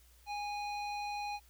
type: tone with low-pass filter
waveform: square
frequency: 824 Hz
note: G#5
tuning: 14 cents flat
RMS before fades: -39 dBFS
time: 0.26-1.4 s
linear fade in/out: 50 ms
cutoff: 4100 Hz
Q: 1.4
effects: added 60 Hz sine -61 dBFS peak until 1.49 s + white hiss -66 dBFS RMS until 1.49 s